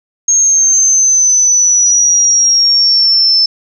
sine exponential sweep, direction down, 6500 to 5274 Hz, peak -6 dBFS, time 0.28-3.46 s, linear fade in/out 5 ms, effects none

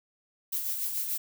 violet noise with tremolo, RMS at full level -30 dBFS, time 0.52-1.18 s, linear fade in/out 10 ms, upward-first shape sine, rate 6.9 Hz, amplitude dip 45%, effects none

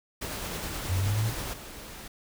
pink noise with tremolo, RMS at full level -34 dBFS, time 0.21-1.54 s, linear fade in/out 10 ms, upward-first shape triangle, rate 9.5 Hz, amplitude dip 25%
sine exponential sweep, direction up, 88 to 116.54 Hz, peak -24 dBFS, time 0.87-1.33 s, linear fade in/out 50 ms
pink noise, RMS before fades -43 dBFS, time 1.53-2.08 s, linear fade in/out 5 ms
effects none

